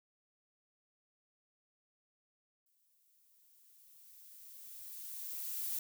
violet noise with exponential growth, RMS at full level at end -37 dBFS, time 2.66-5.79 s, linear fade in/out 2 ms, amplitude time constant 680 ms, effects none

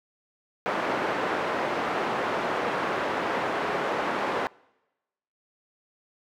pink band-pass noise, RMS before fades -28 dBFS, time 0.66-4.47 s, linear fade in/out 0 ms, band 390 to 1600 Hz, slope 12 dB/octave, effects noise-tail reverb RT60 1.0 s tail -25 dB re dry

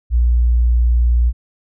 sine tone, 59.5 Hz, A#1, 36 cents sharp, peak -10 dBFS, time 0.1-1.33 s, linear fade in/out 50 ms, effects none

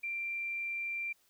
sine tone, 2363 Hz, D7, 10 cents sharp, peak -34 dBFS, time 0.03-1.13 s, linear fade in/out 10 ms, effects white hiss -70 dBFS RMS until 1.29 s

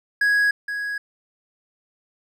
triangle tone with echo, 1661.2 Hz, G#6, in tune, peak -14 dBFS, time 0.21-0.51 s, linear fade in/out 5 ms, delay 470 ms, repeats 1, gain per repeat -9 dB, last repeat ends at 0.98 s, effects none

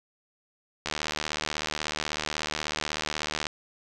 click train, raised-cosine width 0.2 ms, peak -11 dBFS, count 200, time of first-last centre 0.86-3.468 s, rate 76.3 Hz, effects resampled to 24000 Hz + 7-bit

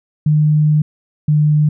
sine tone pair in turn, 151.7 / 150.57 Hz, D#3 / D3, -44 / +44 cents, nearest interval unison, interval 12 cents, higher first, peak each -9 dBFS, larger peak neither, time 0.26-0.82 / 1.28-1.69 s, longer first, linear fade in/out 5 ms, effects none

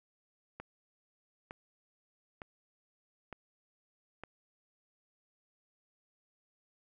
click train, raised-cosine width 0.5 ms, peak -28 dBFS, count 5, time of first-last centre 0.6-4.236 s, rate 1.1 Hz, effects none

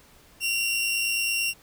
sawtooth tone pair together, 2741 / 2850 Hz, F7 / F7, -33 / +34 cents, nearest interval minor second, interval 67 cents, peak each -21 / -29 dBFS, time 0.4-1.54 s, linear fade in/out 50 ms, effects pink hiss -55 dBFS RMS until 1.62 s

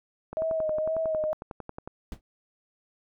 click train, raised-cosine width 1 ms, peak -23 dBFS, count 18, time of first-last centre 0.33-1.875 s, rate 11 Hz
sine tone with vibrato, 632 Hz, D#5, 27 cents sharp, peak -25 dBFS, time 0.37-1.33 s, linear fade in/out 0 ms, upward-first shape sine, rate 2 Hz, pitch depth 42 cents each way
brown noise with exponential decay, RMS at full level -31 dBFS, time 2.12-2.21 s, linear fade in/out 1 ms, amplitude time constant 18 ms
effects none

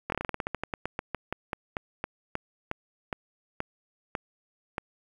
slowing click train, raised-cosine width 0.5 ms, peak -15 dBFS, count 26, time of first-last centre 0.1-4.781 s, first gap 22 ms, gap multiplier 1.15, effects 8-bit

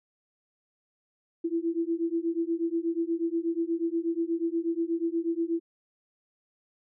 sine beating tone pair, 329.6 / 337.9 Hz, E4 / E4, 0 / +43 cents, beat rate 8.3 Hz, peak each -29 dBFS, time 1.44-5.6 s, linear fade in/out 10 ms, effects none

